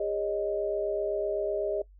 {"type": "chord", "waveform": "sine", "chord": "Ab suspended fourth", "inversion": "none", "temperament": "equal with one note detuned", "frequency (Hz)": [405.6, 554.4, 622.3], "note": ["Ab4", "Db5", "Eb5"], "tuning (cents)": [-41, 0, 0], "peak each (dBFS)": [-31, -35, -30], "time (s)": [0, 1.82], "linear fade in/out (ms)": 5, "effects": ["noise-tail reverb RT60 0.1 s tail -20 dB re dry", "added 48 Hz sine -51 dBFS peak until 1.99 s"]}